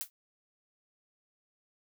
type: noise with exponential decay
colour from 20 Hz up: blue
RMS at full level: -32 dBFS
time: 0.01-0.1 s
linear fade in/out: 0 ms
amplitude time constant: 19 ms
effects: none